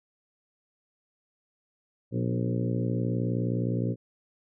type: harmonic tone with a mistuned harmonic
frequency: 59.6 Hz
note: A#1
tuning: 39 cents sharp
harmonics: 2 / 3 / 4 / 5 / 6 / 7 / 8 / 9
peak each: -28 / -32 / -34 / -36 / -38 / -39 / -40 / -41 dBFS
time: 2.11-3.96 s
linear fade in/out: 50 ms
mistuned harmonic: 4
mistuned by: +46 cents
effects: none